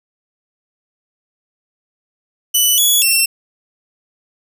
10% pulse tone with pitch steps, 2978 / 3388 / 2704 Hz, F#7 / G#7 / E7, +11 / +34 / +43 cents, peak -3 dBFS, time 2.54-3.26 s, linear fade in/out 10 ms, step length 240 ms, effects none

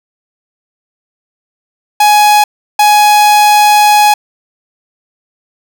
45% pulse tone pair in turn, 837 / 837 Hz, G#5 / G#5, +13 / +13 cents, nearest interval unison, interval 0 cents, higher neither, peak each -4 / -4 dBFS, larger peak neither, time 2-2.44 / 2.79-4.14 s, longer second, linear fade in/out 5 ms, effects none

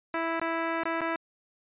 10% pulse tone with dropouts, 329.6 Hz, E4, in tune, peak -19 dBFS, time 0.14-1.16 s, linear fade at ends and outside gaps 1 ms, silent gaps 0.398-0.415 / 0.835-0.854 / 1.008-1.014 s, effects resampled to 8000 Hz

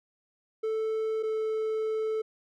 triangle tone pair in turn, 440 / 437.8 Hz, A4 / A4, 0 / -9 cents, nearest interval unison, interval 9 cents, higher first, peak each -25 dBFS, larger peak neither, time 0.63-1.23 / 1.23-2.22 s, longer second, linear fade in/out 10 ms, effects none

